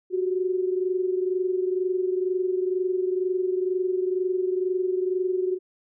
sine tone pair together, 366.6 / 388.7 Hz, F#4 / G4, -16 / -15 cents, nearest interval minor second, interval 101 cents, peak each -23 / -29 dBFS, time 0.1-5.59 s, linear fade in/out 50 ms, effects none

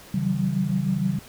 sine tone cluster, 138.5 / 161.4 / 185.2 / 191.7 Hz, C#3 / E3 / F#3 / G3, -1 / -36 / +2 / -38 cents, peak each -27 / -28 / -30 / -24 dBFS, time 0.14-1.19 s, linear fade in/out 5 ms, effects pink hiss -46 dBFS RMS until 1.28 s

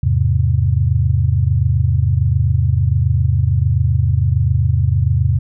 sine chord, E augmented, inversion none, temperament equal, 82.41 / 103.83 / 130.81 Hz, E2 / G#2 / B#2, 0 / 0 / 0 cents, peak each -16 dBFS, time 0.03-5.39 s, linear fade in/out 5 ms, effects none

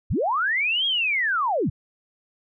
sine linear two-way sweep, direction up then down, 32.7 to 3309 to 83.4 Hz, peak -20 dBFS, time 0.1-1.7 s, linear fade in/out 10 ms, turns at 0.86 s, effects none

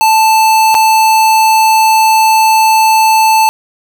square tone with dropouts, 880 Hz, A5, in tune, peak -6 dBFS, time 0.01-3.49 s, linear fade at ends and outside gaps 0 ms, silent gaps 0.744-0.75 s, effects none

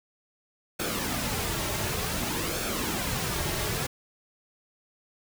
pink noise with flanger, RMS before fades -30 dBFS, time 0.79-3.87 s, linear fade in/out 10 ms, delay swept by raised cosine 1 to 4.1 ms, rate 0.55 Hz, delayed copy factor -0.55, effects none

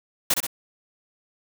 white noise with echo, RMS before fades -20 dBFS, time 0.3-0.34 s, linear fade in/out 5 ms, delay 64 ms, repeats 2, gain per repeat -4 dB, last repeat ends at 0.468 s, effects none

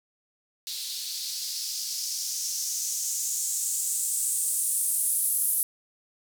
violet noise with band-pass filter sweep, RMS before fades -29 dBFS, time 0.67-5.63 s, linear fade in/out 0 ms, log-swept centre 4000 to 11000 Hz, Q 3.2, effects none

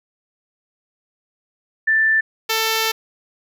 sine / 5% pulse tone pair in turn, 1769 / 444.6 Hz, A6 / A4, +9 / +18 cents, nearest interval 2 octaves, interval 2391 cents, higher first, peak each -13 / -6 dBFS, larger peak second, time 1.87-2.21 / 2.49-2.92 s, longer second, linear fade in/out 10 ms, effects none

